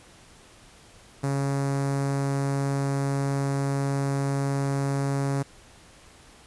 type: tone with notch filter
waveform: sawtooth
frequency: 138.59 Hz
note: C#3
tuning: in tune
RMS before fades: -26 dBFS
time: 1.23-5.43 s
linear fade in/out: 10 ms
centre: 3100 Hz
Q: 0.66
effects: pink hiss -52 dBFS RMS until 6.46 s + resampled to 24000 Hz